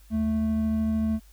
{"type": "tone pair together", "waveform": "triangle", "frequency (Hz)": [77.78, 220], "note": ["D#2", "A3"], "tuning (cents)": [0, 0], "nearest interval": "octave + tritone", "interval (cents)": 1800, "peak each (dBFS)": [-29, -21], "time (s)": [0.1, 1.2], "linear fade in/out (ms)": 50, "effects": ["added 50 Hz sine -50 dBFS peak until 1.32 s", "white hiss -60 dBFS RMS until 1.32 s"]}